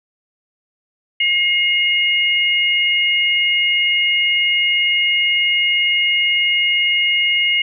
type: tone pair together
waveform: sine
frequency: 2143 / 2861 Hz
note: C7 / F7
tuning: +41 / +41 cents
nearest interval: perfect fourth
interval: 500 cents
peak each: -16 dBFS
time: 1.2-7.62 s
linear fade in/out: 5 ms
effects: none